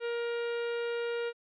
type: tone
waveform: 45% pulse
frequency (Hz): 471.3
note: A#4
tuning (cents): +19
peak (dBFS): -31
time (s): 0-1.33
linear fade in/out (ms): 50
effects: resampled to 8000 Hz